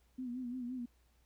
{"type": "tone with vibrato", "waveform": "sine", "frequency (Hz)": 248.6, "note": "B3", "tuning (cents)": 12, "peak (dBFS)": -38, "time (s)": [0.18, 0.86], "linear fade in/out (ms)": 10, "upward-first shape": "sine", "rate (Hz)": 5.8, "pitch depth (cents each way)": 72, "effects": ["added 60 Hz sine -68 dBFS peak until 1.25 s", "pink hiss -75 dBFS RMS until 1.25 s"]}